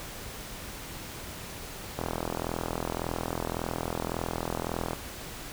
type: click train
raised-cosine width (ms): 1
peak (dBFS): -16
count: 124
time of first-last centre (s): 1.99-4.933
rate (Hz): 41.8
effects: pink hiss -41 dBFS RMS until 5.52 s